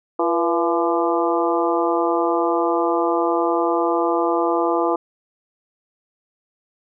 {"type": "harmonic tone with a mistuned harmonic", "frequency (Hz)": 170.1, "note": "F3", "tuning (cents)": -45, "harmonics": [2, 3, 4, 5, 6, 7], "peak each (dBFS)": [-21, -23, -24, -25, -26, -26], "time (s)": [0.19, 4.96], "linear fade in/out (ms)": 5, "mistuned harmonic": 3, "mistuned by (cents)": -72, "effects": []}